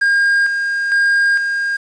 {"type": "tone with tremolo", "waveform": "triangle", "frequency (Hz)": 1615, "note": "G#6", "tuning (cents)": -49, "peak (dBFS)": -9, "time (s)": [0.01, 1.77], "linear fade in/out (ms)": 10, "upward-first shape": "square", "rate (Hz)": 1.1, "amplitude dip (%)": 45, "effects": ["resampled to 22050 Hz", "7-bit"]}